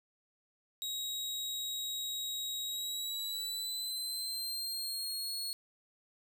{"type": "tone with pitch glide", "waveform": "sawtooth", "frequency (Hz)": [3809, 4325], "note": ["A#7", "C#8"], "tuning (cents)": [37, -43], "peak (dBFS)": -33, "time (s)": [0.82, 5.53], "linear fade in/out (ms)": 0, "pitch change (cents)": 220, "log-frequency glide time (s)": [2.65, 5.32], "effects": []}